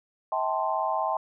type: chord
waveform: sine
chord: A minor seventh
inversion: second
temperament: equal with one note detuned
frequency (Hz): 643.1 / 784 / 880 / 1046.5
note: E5 / G5 / A5 / C6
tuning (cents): -43 / 0 / 0 / 0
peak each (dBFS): -30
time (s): 0.32-1.17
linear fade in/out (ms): 2
effects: none